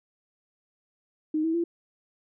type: tone with pitch steps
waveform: sine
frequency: 309.8 / 324.5 / 339.8 Hz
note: D#4 / E4 / F4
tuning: -7 / -27 / -47 cents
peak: -23 dBFS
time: 1.34-1.64 s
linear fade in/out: 5 ms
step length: 100 ms
effects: none